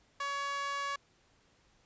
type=tone with high-pass filter; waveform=sawtooth; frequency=562 Hz; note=C#5; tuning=24 cents sharp; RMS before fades=-36 dBFS; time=0.2-0.96 s; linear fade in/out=5 ms; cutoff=1200 Hz; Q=2.4; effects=pink hiss -68 dBFS RMS until 1.85 s + resampled to 16000 Hz